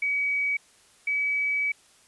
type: tone pair in turn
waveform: sine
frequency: 2270 / 2283 Hz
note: C#7 / D7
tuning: +41 / -50 cents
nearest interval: unison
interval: 9 cents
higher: second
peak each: -23 dBFS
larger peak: neither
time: 0.02-0.57 / 1.07-1.72 s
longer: second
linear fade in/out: 5 ms
effects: white hiss -58 dBFS RMS until 2.07 s + resampled to 24000 Hz